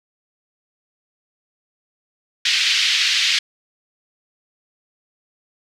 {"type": "band-pass noise", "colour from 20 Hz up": "white", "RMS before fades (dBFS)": -18, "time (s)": [2.45, 3.39], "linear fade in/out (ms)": 5, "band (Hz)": [2000, 4600], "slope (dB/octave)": 24, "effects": []}